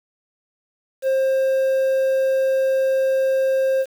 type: tone with quantisation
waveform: triangle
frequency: 531 Hz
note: C5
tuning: 25 cents sharp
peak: -14 dBFS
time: 1.02-3.86 s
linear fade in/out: 50 ms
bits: 7
effects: none